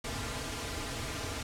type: noise with comb filter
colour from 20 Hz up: pink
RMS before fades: -37 dBFS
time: 0.04-1.43 s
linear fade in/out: 5 ms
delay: 5.4 ms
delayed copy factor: -0.85
effects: low-pass 9000 Hz 12 dB/octave